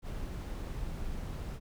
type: noise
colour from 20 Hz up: brown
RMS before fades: -38 dBFS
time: 0.02-1.6 s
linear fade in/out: 50 ms
effects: none